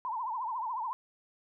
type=tone with vibrato; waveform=sine; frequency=951 Hz; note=A#5; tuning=34 cents sharp; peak=-32 dBFS; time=0.05-0.93 s; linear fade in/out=0 ms; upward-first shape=triangle; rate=14 Hz; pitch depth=200 cents each way; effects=none